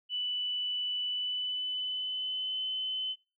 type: tone with pitch glide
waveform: sine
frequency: 2976 to 3040 Hz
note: F#7 to F#7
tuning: +9 to +46 cents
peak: -31 dBFS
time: 0.09-3.16 s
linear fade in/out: 50 ms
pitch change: +37 cents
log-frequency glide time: 1.05-2.64 s
effects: noise-tail reverb RT60 0.3 s tail -22 dB re dry